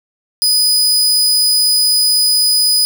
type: tone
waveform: sawtooth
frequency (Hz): 4978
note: D#8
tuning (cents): 0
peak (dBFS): -7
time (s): 0.42-2.85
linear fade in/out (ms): 0
effects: 7-bit